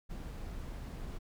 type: noise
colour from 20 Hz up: brown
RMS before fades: -42 dBFS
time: 0.09-1.19 s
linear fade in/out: 20 ms
effects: none